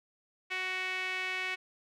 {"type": "tone with band-pass filter", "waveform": "sawtooth", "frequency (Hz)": 371.8, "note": "F#4", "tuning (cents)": 8, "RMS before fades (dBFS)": -35, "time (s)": [0.5, 1.56], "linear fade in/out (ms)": 20, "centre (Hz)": 2300, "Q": 3.6, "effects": []}